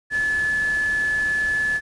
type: tone in noise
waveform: sine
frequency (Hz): 1724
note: A6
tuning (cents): -36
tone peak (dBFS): -19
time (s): 0.1-1.81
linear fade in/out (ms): 50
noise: pink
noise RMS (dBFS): -37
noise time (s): 0.1-1.81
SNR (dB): +15
effects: resampled to 24000 Hz